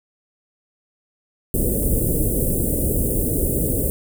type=band-stop noise; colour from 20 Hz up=pink; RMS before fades=-20 dBFS; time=1.54-3.9 s; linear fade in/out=0 ms; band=550 to 8800 Hz; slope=48 dB/octave; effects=none

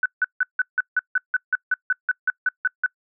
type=tone bursts; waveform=sine; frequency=1500 Hz; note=F#6; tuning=23 cents sharp; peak=-16 dBFS; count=16; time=0.03-2.862 s; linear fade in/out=2 ms; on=27 ms; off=160 ms; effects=noise-tail reverb RT60 0.1 s tail -26 dB re dry

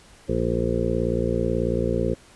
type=harmonic tone; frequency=58.27 Hz; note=A#1; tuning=in tune; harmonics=1 / 2 / 3 / 4 / 6 / 7 / 8 / 9; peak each=-29 / -29 / -29 / -29 / -29 / -29 / -29 / -29 dBFS; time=0.28-2.15 s; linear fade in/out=20 ms; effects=pink hiss -51 dBFS RMS until 2.35 s + resampled to 24000 Hz

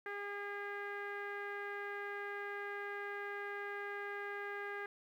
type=tone with low-pass filter; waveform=sawtooth; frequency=405.8 Hz; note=G#4; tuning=40 cents flat; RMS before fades=-43 dBFS; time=0.06-4.86 s; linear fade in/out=2 ms; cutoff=1800 Hz; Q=6.7; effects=12-bit

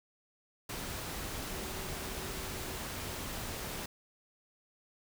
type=tone in noise; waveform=sine; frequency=380 Hz; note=F#4; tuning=46 cents sharp; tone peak=-49 dBFS; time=1.51-2.76 s; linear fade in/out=5 ms; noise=pink; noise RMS=-40 dBFS; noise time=0.69-3.86 s; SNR=-12 dB; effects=none

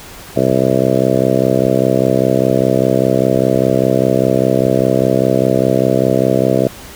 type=harmonic tone; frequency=65 Hz; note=C2; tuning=11 cents flat; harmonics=2 / 3 / 4 / 5 / 6 / 7 / 8 / 9 / 10; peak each=-19 / -19 / -19 / -19 / -19 / -19 / -19 / -19 / -19 dBFS; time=0.36-6.68 s; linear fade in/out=5 ms; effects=pink hiss -34 dBFS RMS until 6.95 s

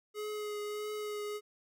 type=tone with vibrato; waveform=square; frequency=420 Hz; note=G#4; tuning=19 cents sharp; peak=-37 dBFS; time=0.14-1.41 s; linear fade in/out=50 ms; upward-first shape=triangle; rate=1.6 Hz; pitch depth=18 cents each way; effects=none

